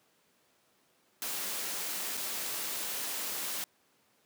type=noise with dropouts; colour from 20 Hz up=white; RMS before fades=-36 dBFS; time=1.22-3.64 s; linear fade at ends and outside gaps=0 ms; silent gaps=2.17-2.174 s; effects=pink hiss -69 dBFS RMS until 4.25 s + high-pass 200 Hz 12 dB/octave